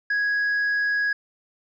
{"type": "tone with tanh clipping", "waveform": "sine", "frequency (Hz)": 1661.2, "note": "G#6", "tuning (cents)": 0, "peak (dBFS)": -21, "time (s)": [0.1, 1.13], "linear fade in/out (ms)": 5, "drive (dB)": 2, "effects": ["resampled to 16000 Hz"]}